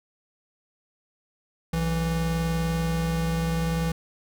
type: tone pair together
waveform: square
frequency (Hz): 61.74 / 164.69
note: B1 / E3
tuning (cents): 0 / -1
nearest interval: octave + perfect fourth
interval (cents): 1699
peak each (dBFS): -31 / -25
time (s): 1.73-3.92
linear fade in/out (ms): 5
effects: none